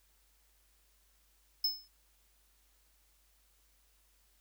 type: tone with exponential decay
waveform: square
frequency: 5210 Hz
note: E8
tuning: 21 cents flat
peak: -26 dBFS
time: 1.64-1.88 s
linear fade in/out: 5 ms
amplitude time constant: 52 ms
effects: added 50 Hz sine -70 dBFS peak until 4.4 s + white hiss -71 dBFS RMS until 4.4 s